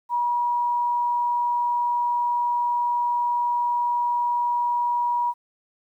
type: tone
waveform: sine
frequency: 962 Hz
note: B5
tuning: 46 cents flat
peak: -20 dBFS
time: 0.09-5.34 s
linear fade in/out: 50 ms
effects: 10-bit